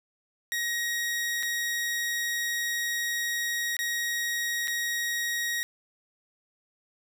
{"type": "tone with dropouts", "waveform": "sawtooth", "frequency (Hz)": 1888, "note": "A#6", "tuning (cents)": 22, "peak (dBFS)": -24, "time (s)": [0.52, 5.63], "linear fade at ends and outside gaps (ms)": 0, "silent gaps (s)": [[1.427, 1.431], [3.767, 3.79], [4.674, 4.68]], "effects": []}